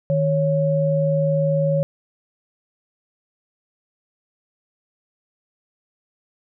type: tone pair together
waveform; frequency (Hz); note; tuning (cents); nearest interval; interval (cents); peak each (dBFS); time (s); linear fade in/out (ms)
sine; 155.57 / 554.4; D#3 / C#5; 0 / 0; octave + minor seventh; 2200; -19; 0.1-1.83; 0
effects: none